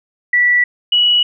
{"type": "tone pair in turn", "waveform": "sine", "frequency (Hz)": [1956, 2931], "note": ["B6", "F#7"], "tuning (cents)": [-17, -17], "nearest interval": "perfect fifth", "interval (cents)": 700, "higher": "second", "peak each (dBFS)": [-9, -9], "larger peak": "neither", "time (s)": [[0.33, 0.64], [0.92, 1.23]], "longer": "neither", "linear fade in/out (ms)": 5, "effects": []}